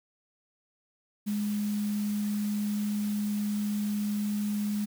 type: tone in noise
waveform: sine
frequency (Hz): 207.7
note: G#3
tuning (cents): 0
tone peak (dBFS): -27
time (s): 1.26-4.86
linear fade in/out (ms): 20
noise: white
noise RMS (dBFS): -45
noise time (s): 1.26-4.86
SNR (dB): +15
effects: none